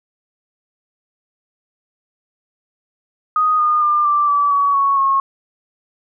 sine tone with pitch steps, 1244.5 / 1221 / 1197.9 / 1175.3 / 1153.1 / 1131.4 / 1110 / 1089 Hz, D#6 / D#6 / D6 / D6 / D6 / C#6 / C#6 / C#6, 0 / -33 / +34 / +1 / -32 / +35 / +2 / -31 cents, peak -12 dBFS, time 3.36-5.2 s, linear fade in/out 2 ms, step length 230 ms, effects none

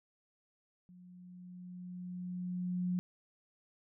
sine tone with level ramp, 179.9 Hz, F#3, 48 cents flat, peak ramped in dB -54 to -30 dBFS, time 0.89-2.99 s, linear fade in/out 0 ms, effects none

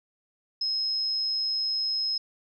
sine tone, 5140 Hz, E8, 45 cents flat, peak -25 dBFS, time 0.61-2.18 s, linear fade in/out 5 ms, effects none

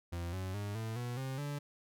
40% pulse tone with pitch steps, 86 / 93.78 / 102.27 / 111.53 / 121.62 / 132.63 / 144.63 Hz, F2 / F#2 / G#2 / A2 / B2 / C3 / D3, -26 / +24 / -26 / +24 / -26 / +24 / -26 cents, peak -36 dBFS, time 0.12-1.59 s, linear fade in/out 10 ms, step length 210 ms, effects none

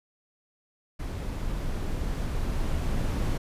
brown noise with level ramp, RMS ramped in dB -32 to -26 dBFS, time 0.99-3.38 s, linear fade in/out 10 ms, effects resampled to 32000 Hz

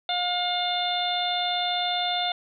harmonic tone with a mistuned harmonic, 713 Hz, F5, 36 cents sharp, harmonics 1 / 2 / 3 / 4 / 5 / 6, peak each -27 / -36 / -36 / -36 / -27 / -38 dBFS, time 0.09-2.32 s, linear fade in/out 2 ms, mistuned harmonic 6, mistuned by -55 cents, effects none

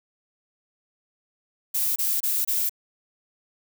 violet noise bursts, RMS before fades -24 dBFS, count 4, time 1.74-2.695 s, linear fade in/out 10 ms, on 220 ms, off 25 ms, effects none

